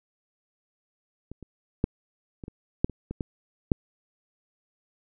clicks, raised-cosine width 3 ms, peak -26 / -29 / -9 / -25 / -26 / -7 / -26 / -20 / -16 / -7 dBFS, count 10, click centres 1.316 / 1.427 / 1.841 / 2.438 / 2.481 / 2.845 / 2.897 / 3.11 / 3.208 / 3.718 s, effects none

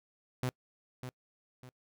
sawtooth tone with echo, 127.2 Hz, C3, 48 cents flat, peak -27 dBFS, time 0.43-0.49 s, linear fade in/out 0 ms, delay 600 ms, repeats 2, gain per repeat -9 dB, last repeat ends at 1.69 s, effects noise-tail reverb RT60 0.1 s tail -26 dB re dry

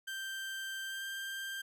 30% pulse tone with pitch glide, 1568 to 1580.7 Hz, G6 to G6, 0 to +14 cents, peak -36 dBFS, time 0.07-1.62 s, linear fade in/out 10 ms, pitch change +14 cents, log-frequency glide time 0.84-1.03 s, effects none

